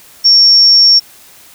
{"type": "tone", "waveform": "sine", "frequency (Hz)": 5490, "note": "F8", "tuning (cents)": -31, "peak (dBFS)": -3, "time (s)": [0.24, 1], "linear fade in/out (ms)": 20, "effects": ["white hiss -40 dBFS RMS until 1.54 s"]}